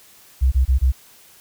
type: tone bursts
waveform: sine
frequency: 65 Hz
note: C2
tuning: 11 cents flat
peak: -12 dBFS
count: 4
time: 0.41-0.922 s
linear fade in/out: 20 ms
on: 110 ms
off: 24 ms
effects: white hiss -49 dBFS RMS until 1.4 s